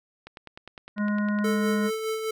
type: click train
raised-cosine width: 0.3 ms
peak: -25 dBFS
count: 12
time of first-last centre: 0.27-1.388 s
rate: 9.84 Hz
type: harmonic tone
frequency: 207.7 Hz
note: G#3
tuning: in tune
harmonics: 1 / 3 / 5 / 7 / 9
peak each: -23 / -37 / -38 / -35 / -40 dBFS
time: 0.96-1.91 s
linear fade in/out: 50 ms
type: tone with tremolo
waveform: square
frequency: 440 Hz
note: A4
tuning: in tune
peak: -26 dBFS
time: 1.44-2.31 s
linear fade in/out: 5 ms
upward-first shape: sine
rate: 4.9 Hz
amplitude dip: 45%
effects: none